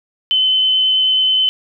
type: tone with vibrato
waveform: sine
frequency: 3048 Hz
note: G7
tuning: 49 cents flat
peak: -11 dBFS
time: 0.31-1.49 s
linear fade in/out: 0 ms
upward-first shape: triangle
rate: 9.3 Hz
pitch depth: 8 cents each way
effects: none